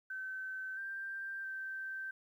sine tone with pitch steps, 1535 / 1577 / 1556 Hz, G6 / G6 / G6, -37 / +10 / -13 cents, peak -39 dBFS, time 0.1-2.11 s, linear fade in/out 5 ms, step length 670 ms, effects 12-bit

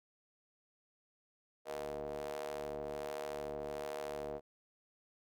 sawtooth ring-modulated tone, 73.42 Hz, D2, in tune, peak -33 dBFS, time 1.65-4.41 s, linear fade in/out 50 ms, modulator 550 Hz, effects none

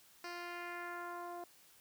10% pulse tone with low-pass filter sweep, 349.2 Hz, F4, in tune, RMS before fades -45 dBFS, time 0.24-1.44 s, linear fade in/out 2 ms, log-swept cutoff 5000 to 720 Hz, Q 1.6, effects white hiss -64 dBFS RMS until 1.8 s + high-pass 60 Hz 12 dB/octave

